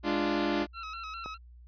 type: chord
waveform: sawtooth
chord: D diminished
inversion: second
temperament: equal with one note detuned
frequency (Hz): 207.7 / 293.7 / 346.4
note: Ab3 / D4 / F4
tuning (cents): 0 / 0 / -14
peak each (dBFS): -30 / -26 / -27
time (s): 0.03-0.67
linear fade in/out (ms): 50
type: clicks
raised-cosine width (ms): 1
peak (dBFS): -27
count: 2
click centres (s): 0.622 / 1.26
type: tone with vibrato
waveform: sawtooth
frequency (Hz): 1317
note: E6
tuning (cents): -2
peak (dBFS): -34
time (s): 0.73-1.38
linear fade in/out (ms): 50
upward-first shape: square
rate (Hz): 4.9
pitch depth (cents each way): 50
effects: added 60 Hz sine -49 dBFS peak until 1.67 s + resampled to 11025 Hz